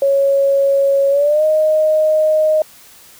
sine tone with pitch glide, 553 to 620.7 Hz, C#5 to D#5, -4 to -4 cents, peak -10 dBFS, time 0.02-2.62 s, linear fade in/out 2 ms, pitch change +200 cents, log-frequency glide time 1.1-1.44 s, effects white hiss -43 dBFS RMS until 3.19 s

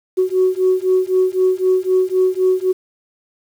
sine beating tone pair, 370 / 373.9 Hz, F#4 / F#4, 0 / +18 cents, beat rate 3.9 Hz, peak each -15 dBFS, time 0.17-2.73 s, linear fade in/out 20 ms, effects tanh soft clip ceiling -6 dBFS + 7-bit

